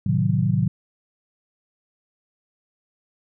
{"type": "chord", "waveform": "sine", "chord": "A diminished seventh", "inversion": "none", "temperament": "equal", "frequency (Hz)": [110, 130.81, 155.56, 185], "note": ["A2", "C3", "Eb3", "Gb3"], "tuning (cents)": [0, 0, 0, 0], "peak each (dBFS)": -23, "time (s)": [0.06, 0.68], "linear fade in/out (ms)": 5, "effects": []}